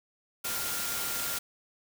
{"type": "tone in noise", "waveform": "sine", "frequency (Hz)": 1400, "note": "F6", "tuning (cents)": 4, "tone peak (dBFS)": -41, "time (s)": [0.44, 1.39], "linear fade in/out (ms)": 10, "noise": "white", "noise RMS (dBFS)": -33, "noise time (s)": [0.44, 1.39], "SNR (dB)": -11, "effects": []}